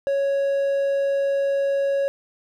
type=tone; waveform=triangle; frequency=554.4 Hz; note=C#5; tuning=in tune; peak=-17 dBFS; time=0.07-2.08 s; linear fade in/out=0 ms; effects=none